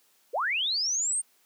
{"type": "linear sweep", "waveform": "sine", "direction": "up", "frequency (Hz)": [387.5, 8870], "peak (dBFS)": -25, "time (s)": [0.33, 1.22], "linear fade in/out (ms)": 20, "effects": ["white hiss -65 dBFS RMS until 1.45 s", "high-pass 200 Hz 12 dB/octave"]}